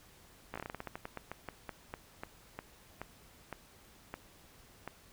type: slowing click train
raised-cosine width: 0.5 ms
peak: -25 dBFS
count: 23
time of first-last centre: 0.54-4.876 s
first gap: 16 ms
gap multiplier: 1.2
effects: pink hiss -60 dBFS RMS until 5.12 s